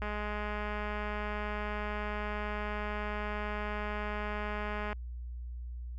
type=click train; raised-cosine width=0.5 ms; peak=-23 dBFS; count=1027; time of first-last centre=0.02-4.929 s; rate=209 Hz; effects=added 60 Hz sine -38 dBFS peak until 5.98 s